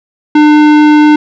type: tone with tanh clipping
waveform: sine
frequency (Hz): 300.7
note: D4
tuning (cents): +41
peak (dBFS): -4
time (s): 0.35-1.16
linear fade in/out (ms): 5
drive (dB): 18
effects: none